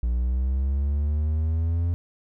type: linear sweep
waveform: triangle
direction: up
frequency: 58.27 to 86.7 Hz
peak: -19 dBFS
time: 0.03-1.94 s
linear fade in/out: 0 ms
effects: none